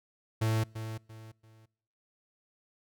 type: tone with echo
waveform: 45% pulse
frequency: 110.8 Hz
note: A2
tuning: 13 cents sharp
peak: -26 dBFS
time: 0.41-0.64 s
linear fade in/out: 10 ms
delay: 340 ms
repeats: 3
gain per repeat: -10 dB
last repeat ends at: 1.66 s
effects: noise-tail reverb RT60 0.9 s tail -26 dB re dry